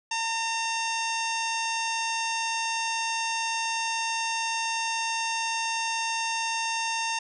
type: harmonic tone with a mistuned harmonic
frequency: 909 Hz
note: A#5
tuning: 44 cents flat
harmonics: 1 / 2 / 3 / 4 / 5 / 6 / 7 / 8 / 9 / 10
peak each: -30 / -36 / -32 / -38 / -41 / -37 / -36 / -49 / -49 / -47 dBFS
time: 0.11-7.19 s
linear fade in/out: 5 ms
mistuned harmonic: 5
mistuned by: +69 cents
effects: none